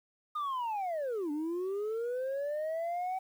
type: linear two-way sweep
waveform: sine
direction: down then up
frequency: 1233 to 288.4 to 761 Hz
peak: -29 dBFS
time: 0.35-3.19 s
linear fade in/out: 10 ms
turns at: 1.31 s
effects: tanh soft clip ceiling -31 dBFS + 10-bit